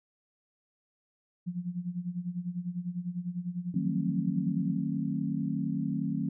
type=tone with tremolo; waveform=sine; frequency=176.9 Hz; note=F3; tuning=23 cents sharp; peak=-29 dBFS; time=1.46-4.8 s; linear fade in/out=20 ms; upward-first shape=sine; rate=10 Hz; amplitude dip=80%
type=chord; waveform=sine; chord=D# diminished seventh; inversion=none; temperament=just; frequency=155.56 / 186.68 / 224 / 268.8 Hz; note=D#3 / F#3 / A3 / C4; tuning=0 / +16 / +31 / +47 cents; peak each=-34 dBFS; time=3.74-6.29 s; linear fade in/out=5 ms
effects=none